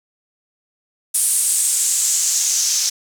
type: noise with band-pass filter sweep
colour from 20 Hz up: white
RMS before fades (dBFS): -18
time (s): 1.14-2.9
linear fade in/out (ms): 10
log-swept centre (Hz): 9500 to 5800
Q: 3.5
effects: none